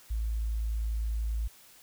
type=tone; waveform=sine; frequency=55.1 Hz; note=A1; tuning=3 cents sharp; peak=-28 dBFS; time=0.1-1.48 s; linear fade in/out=10 ms; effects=white hiss -56 dBFS RMS until 1.82 s